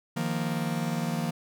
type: chord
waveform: 45% pulse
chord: Eb suspended second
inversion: none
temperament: just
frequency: 155.56 / 175.01 / 233.3 Hz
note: Eb3 / F3 / Bb3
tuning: 0 / +4 / +2 cents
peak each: -32 dBFS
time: 0.16-1.31 s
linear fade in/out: 10 ms
effects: none